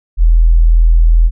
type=tone; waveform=sine; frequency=41.2 Hz; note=E1; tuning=in tune; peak=-4 dBFS; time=0.17-1.31 s; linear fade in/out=50 ms; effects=none